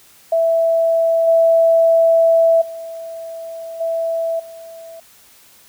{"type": "tone with level steps", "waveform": "sine", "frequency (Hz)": 660, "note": "E5", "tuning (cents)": 2, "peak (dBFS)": [-12, -9, -27, -17, -33], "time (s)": [0.32, 5], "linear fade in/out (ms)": 5, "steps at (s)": [1.27, 2.61, 3.8, 4.39], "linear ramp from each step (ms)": 10, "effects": ["white hiss -48 dBFS RMS until 5.68 s"]}